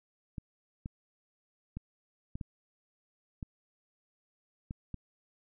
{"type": "clicks", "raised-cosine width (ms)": 5, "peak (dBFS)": -26, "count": 8, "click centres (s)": [0.382, 0.859, 1.77, 2.355, 2.412, 3.428, 4.709, 4.943], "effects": []}